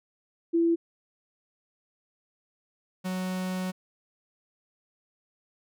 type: tone pair in turn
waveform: sine / 45% pulse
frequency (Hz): 335.2 / 185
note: E4 / F#3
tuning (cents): +29 / 0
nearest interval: minor seventh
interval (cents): 1029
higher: first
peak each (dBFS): -20 / -29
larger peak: first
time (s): 0.53-0.76 / 3.04-3.72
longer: second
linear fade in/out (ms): 20
effects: none